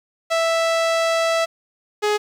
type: tone pair in turn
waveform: sawtooth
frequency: 659.3 / 419 Hz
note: E5 / G#4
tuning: 0 / +15 cents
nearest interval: minor sixth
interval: 785 cents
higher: first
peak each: -13 dBFS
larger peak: neither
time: 0.3-1.46 / 2.02-2.18 s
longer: first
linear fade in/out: 20 ms
effects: low-pass 7000 Hz 12 dB/octave + 8-bit